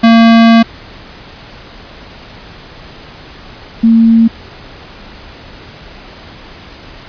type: tone pair in turn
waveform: square / sine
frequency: 228.6 / 227.3 Hz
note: A#3 / A#3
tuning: -34 / -43 cents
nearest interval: unison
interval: 9 cents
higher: first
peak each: -3 dBFS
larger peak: neither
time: 0.03-0.63 / 3.83-4.28 s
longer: first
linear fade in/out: 10 ms
effects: pink hiss -33 dBFS RMS until 7.08 s + resampled to 11025 Hz